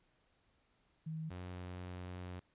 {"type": "tone pair in turn", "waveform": ["sine", "sawtooth"], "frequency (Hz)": [158.7, 90.28], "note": ["D#3", "F#2"], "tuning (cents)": [35, -42], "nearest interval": "minor seventh", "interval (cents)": 977, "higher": "first", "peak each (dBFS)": [-39, -40], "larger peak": "first", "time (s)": [[1.06, 1.3], [1.3, 2.4]], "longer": "second", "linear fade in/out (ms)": 10, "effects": ["pink hiss -75 dBFS RMS until 2.54 s", "resampled to 8000 Hz"]}